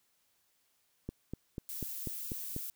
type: click train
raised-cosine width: 3 ms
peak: -25 dBFS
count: 7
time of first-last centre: 1.09-2.564 s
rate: 4.07 Hz
type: noise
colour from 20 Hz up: violet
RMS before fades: -41 dBFS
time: 1.69-2.7 s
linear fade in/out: 0 ms
effects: white hiss -74 dBFS RMS until 2.75 s